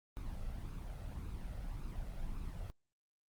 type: noise with flanger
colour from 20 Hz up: brown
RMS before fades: -42 dBFS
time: 0.17-2.7 s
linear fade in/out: 0 ms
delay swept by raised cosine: 0.77 to 1.53 ms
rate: 1.8 Hz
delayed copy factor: +0.6
effects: Opus 24 kbps